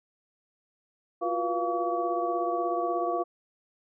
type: tone cluster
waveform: sine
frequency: 346.9 / 363.4 / 484.5 / 693 / 1138 Hz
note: F4 / F#4 / B4 / F5 / C#6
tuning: -12 / -31 / -33 / -14 / +45 cents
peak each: -32 / -36 / -34 / -29 / -33 dBFS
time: 1.21-3.24 s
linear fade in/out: 20 ms
effects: none